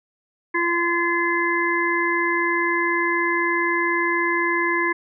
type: harmonic tone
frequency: 343 Hz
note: F4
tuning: 31 cents flat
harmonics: 1 / 3 / 5 / 6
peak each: -24 / -24 / -24 / -24 dBFS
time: 0.54-4.93 s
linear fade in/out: 10 ms
effects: none